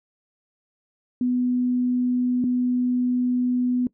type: tone pair in turn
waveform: sine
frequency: 248.4 / 248.4 Hz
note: B3 / B3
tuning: +10 / +10 cents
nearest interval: unison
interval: 0 cents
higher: neither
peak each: -19 dBFS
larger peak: neither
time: 1.21-2.44 / 2.44-3.87 s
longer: second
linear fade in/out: 2 ms
effects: noise-tail reverb RT60 0.1 s tail -20 dB re dry